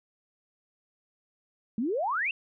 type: exponential sweep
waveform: sine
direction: up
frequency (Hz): 207 to 2795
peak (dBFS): -26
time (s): 1.78-2.31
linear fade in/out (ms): 2
effects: none